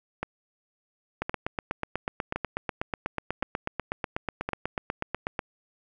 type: two click trains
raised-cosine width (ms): 0.5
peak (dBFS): -14 / -13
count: 5 / 35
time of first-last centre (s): 0.23-4.49 / 1.22-5.392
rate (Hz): 0.939 / 8.15
effects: none

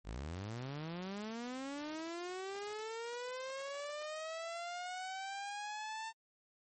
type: linear sweep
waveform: sawtooth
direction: up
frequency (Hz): 45.32 to 900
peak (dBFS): -37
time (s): 0.04-6.13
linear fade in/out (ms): 50
effects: MP3 32 kbps

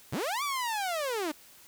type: linear two-way sweep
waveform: sawtooth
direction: up then down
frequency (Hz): 79.8 to 1184 to 284.1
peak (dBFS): -26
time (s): 0.12-1.32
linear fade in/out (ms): 10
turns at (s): 0.43
effects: white hiss -55 dBFS RMS until 1.67 s

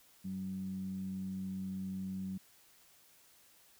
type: tone with low-pass filter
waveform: 15% pulse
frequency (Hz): 94.8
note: F#2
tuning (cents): +43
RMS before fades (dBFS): -40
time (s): 0.24-2.38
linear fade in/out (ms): 10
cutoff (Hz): 190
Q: 7.1
effects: white hiss -64 dBFS RMS until 3.79 s

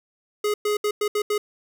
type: tone bursts at uneven times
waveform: square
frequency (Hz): 418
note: G#4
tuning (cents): +11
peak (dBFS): -21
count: 6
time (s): 0.44-0.54 / 0.65-0.77 / 0.84-0.91 / 1.01-1.08 / 1.15-1.22 / 1.3-1.38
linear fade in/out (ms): 5
effects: none

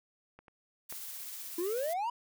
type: clicks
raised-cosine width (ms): 0.5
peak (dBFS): -37 / -40 / -30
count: 3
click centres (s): 0.39 / 0.482 / 0.925
type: noise with tremolo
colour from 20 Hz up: blue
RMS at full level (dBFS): -42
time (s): 0.89-1.94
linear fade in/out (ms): 10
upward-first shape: triangle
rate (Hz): 16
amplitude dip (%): 25
type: exponential sweep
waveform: triangle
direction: up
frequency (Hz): 329.6 to 988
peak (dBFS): -29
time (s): 1.58-2.1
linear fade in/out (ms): 5
effects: none

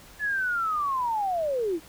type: linear sweep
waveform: sine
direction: down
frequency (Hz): 1730 to 301.9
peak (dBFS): -24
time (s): 0.19-1.8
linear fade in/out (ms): 50
effects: pink hiss -50 dBFS RMS until 1.88 s

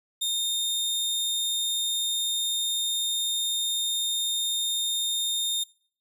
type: tone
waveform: sawtooth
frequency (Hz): 3656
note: A#7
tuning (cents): -34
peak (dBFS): -22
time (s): 0.21-5.64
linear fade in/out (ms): 10
effects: noise-tail reverb RT60 0.5 s tail -22 dB re dry

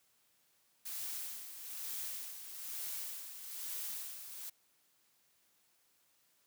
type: noise with tremolo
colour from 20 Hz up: blue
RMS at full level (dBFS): -41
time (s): 0.85-4.5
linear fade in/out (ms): 10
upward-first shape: sine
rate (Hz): 1.1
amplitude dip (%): 60
effects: white hiss -73 dBFS RMS until 6.46 s + high-pass 80 Hz 12 dB/octave

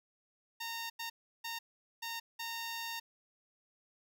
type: tone bursts at uneven times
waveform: 10% pulse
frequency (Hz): 920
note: A#5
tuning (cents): -23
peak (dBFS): -30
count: 5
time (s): 0.6-0.9 / 0.99-1.1 / 1.44-1.59 / 2.02-2.2 / 2.39-3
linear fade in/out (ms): 10
effects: none

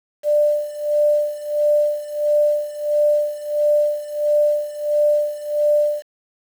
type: tone with tremolo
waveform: sine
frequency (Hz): 593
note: D5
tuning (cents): +17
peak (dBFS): -12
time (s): 0.23-6.03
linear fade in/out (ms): 50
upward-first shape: sine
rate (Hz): 1.5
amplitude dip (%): 85
effects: 7-bit

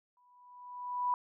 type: tone with exponential growth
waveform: sine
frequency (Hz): 986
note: B5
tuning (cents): -3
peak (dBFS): -26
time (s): 0.17-1.14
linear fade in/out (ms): 1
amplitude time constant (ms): 210
effects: none

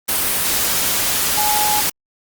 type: tone in noise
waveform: sine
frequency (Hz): 841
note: G#5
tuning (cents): +22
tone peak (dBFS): -18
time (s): 1.37-1.81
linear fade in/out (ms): 10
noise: white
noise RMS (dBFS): -18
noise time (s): 0.08-1.9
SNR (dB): -3
effects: Opus 32 kbps

